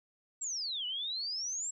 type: exponential two-way sweep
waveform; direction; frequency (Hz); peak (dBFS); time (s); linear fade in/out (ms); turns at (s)
sine; down then up; 7730 to 2900 to 7730; -34; 0.41-1.71; 10; 0.86
effects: none